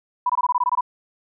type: tone bursts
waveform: sine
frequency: 987.8 Hz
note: B5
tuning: in tune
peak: -16 dBFS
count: 10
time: 0.26-0.809 s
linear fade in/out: 5 ms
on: 36 ms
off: 21 ms
effects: none